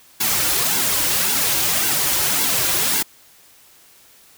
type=noise with flanger; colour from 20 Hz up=white; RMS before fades=-19 dBFS; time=0.2-3.03 s; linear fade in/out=10 ms; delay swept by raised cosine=1.6 to 4.7 ms; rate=1.8 Hz; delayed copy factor=-0.75; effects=white hiss -50 dBFS RMS until 4.37 s